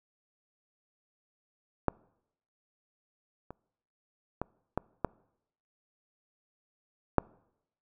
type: clicks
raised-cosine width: 1 ms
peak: -11 / -28 / -18 / -15 / -13 / -7 dBFS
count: 6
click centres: 1.883 / 3.506 / 4.416 / 4.776 / 5.047 / 7.183 s
effects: noise-tail reverb RT60 0.8 s tail -25 dB re dry